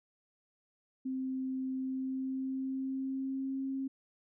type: tone with pitch glide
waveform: sine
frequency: 261.6 to 268.3 Hz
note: C4 to C4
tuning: 0 to +44 cents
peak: -33 dBFS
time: 1.05-3.88 s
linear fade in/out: 10 ms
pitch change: +44 cents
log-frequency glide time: 1.76-3.6 s
effects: none